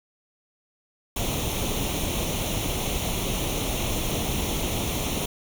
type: noise with comb filter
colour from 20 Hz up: pink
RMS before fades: -27 dBFS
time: 1.16-5.26 s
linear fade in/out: 5 ms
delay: 0.31 ms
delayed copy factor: +0.7
effects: none